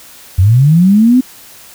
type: linear sweep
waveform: sine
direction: up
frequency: 85 to 261.6 Hz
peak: -4 dBFS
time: 0.38-1.21 s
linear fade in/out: 10 ms
effects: white hiss -37 dBFS RMS until 1.74 s